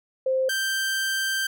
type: tone pair in turn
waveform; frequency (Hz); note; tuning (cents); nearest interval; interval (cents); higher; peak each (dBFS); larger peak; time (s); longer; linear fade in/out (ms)
sine / sawtooth; 523.3 / 1568.1; C5 / G6; 0 / 0; octave + perfect fifth; 1900; second; -20; neither; 0.26-0.49 / 0.49-1.47; second; 5
effects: none